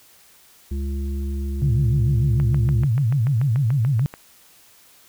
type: harmonic tone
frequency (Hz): 68.9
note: C#2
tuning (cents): -10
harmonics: 1 / 3 / 5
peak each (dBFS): -23 / -33 / -37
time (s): 0.71-2.85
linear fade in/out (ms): 5
type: tone with vibrato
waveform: sine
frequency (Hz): 125.8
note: B2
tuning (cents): +32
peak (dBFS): -16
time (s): 1.62-4.06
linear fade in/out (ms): 0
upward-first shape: sine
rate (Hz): 6.7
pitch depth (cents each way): 260
type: click train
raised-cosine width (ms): 0.5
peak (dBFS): -20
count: 13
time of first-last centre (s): 2.4-4.139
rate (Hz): 6.9
effects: white hiss -52 dBFS RMS until 5.08 s